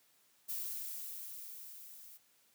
violet noise with level ramp, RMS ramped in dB -39 to -55 dBFS, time 0.48-2.18 s, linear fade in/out 20 ms, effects white hiss -70 dBFS RMS until 2.54 s + high-pass 100 Hz 12 dB/octave

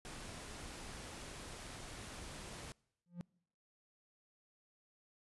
pink noise, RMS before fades -49 dBFS, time 0.05-2.72 s, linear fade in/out 0 ms
triangle tone with exponential growth, 174.61 Hz, F3, in tune, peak -36 dBFS, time 3.06-3.21 s, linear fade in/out 0 ms, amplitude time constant 31 ms
effects noise-tail reverb RT60 0.8 s tail -26 dB re dry + resampled to 24000 Hz

